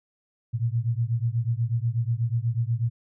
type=beating tone pair; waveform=sine; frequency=113.2 / 121.4 Hz; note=A2 / B2; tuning=+50 / -29 cents; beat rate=8.2 Hz; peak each=-25 / -26 dBFS; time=0.53-2.9 s; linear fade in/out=20 ms; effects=none